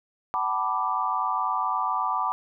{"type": "chord", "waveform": "sine", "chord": "B minor seventh", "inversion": "second", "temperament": "equal with one note detuned", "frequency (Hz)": [756, 880, 987.8, 1174.7], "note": ["F#5", "A5", "B5", "D6"], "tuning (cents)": [37, 0, 0, 0], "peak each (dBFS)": [-31, -31, -28, -27], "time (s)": [0.34, 2.32], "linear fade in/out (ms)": 0, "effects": []}